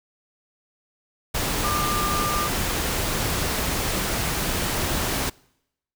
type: tone in noise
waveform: sine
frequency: 1197 Hz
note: D6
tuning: 33 cents sharp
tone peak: -25 dBFS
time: 1.64-2.48 s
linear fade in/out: 10 ms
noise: pink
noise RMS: -25 dBFS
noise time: 1.34-5.3 s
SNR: -3 dB
effects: noise-tail reverb RT60 0.8 s tail -25 dB re dry